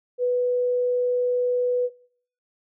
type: tone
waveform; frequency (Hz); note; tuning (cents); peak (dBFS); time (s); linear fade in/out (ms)
sine; 493.9; B4; 0; -19; 0.18-1.9; 50
effects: noise-tail reverb RT60 0.6 s tail -22 dB re dry